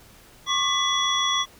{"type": "tone cluster", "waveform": "sine", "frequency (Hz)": [1089, 1176, 1999, 3381, 5810], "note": ["C#6", "D6", "B6", "G#7", "F#8"], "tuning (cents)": [-31, 2, 20, 30, -32], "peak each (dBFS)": [-26, -30, -30, -23, -31], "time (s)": [0.46, 1.46], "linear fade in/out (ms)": 50, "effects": ["pink hiss -51 dBFS RMS until 1.59 s"]}